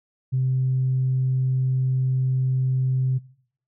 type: tone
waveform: sine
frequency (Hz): 130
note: C3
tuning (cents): -11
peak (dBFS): -18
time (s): 0.32-3.19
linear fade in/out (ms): 20
effects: noise-tail reverb RT60 0.6 s tail -21 dB re dry + tanh soft clip ceiling -14 dBFS